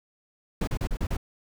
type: noise bursts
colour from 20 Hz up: brown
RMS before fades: -27 dBFS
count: 6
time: 0.61-1.169 s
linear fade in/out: 5 ms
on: 64 ms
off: 35 ms
effects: none